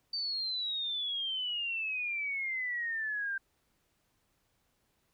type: exponential sweep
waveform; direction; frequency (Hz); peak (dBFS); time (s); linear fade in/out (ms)
sine; down; 4622 to 1568; -32; 0.13-3.38; 5
effects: pink hiss -75 dBFS RMS until 5.13 s